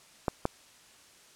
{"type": "clicks", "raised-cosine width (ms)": 1, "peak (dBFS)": -12, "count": 2, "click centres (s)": [0.282, 0.454], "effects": ["white hiss -57 dBFS RMS until 1.35 s", "low-pass 9000 Hz 12 dB/octave"]}